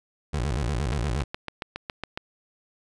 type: tone with vibrato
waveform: 25% pulse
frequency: 65.4 Hz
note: C2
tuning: in tune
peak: -21 dBFS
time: 0.33-1.24 s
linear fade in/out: 10 ms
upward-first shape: square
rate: 8.5 Hz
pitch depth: 230 cents each way
type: click train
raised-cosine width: 0.3 ms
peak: -15 dBFS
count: 10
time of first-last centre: 0.93-2.175 s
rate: 7.23 Hz
effects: resampled to 22050 Hz